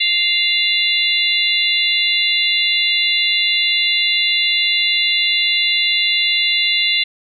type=harmonic tone with a mistuned harmonic; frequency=698.5 Hz; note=F5; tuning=in tune; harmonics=3 / 4 / 5 / 6; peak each=-19 / -19 / -19 / -19 dBFS; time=0-7.04 s; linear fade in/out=10 ms; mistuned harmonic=6; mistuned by=-81 cents; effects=none